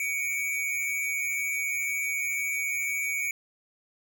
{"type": "tone pair together", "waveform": "square", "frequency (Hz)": [2251, 2391], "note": ["C#7", "D7"], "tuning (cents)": [26, 30], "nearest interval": "minor second", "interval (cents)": 104, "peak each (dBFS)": [-29, -34], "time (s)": [0, 3.31], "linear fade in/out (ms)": 2, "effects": []}